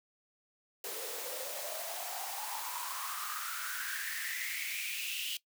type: noise with high-pass filter sweep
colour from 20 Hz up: white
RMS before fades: -39 dBFS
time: 0.84-5.37 s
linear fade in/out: 2 ms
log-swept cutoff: 420 to 3000 Hz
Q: 7.8
effects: noise-tail reverb RT60 0.1 s tail -19 dB re dry